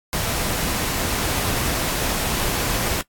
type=noise; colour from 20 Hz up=pink; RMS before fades=-23 dBFS; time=0.13-3.01 s; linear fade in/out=0 ms; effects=noise-tail reverb RT60 0.1 s tail -18 dB re dry + AAC 64 kbps